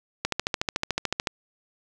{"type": "click train", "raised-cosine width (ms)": 0.2, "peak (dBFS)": -7, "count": 15, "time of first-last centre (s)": [0.25, 1.272], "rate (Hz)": 13.7, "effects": []}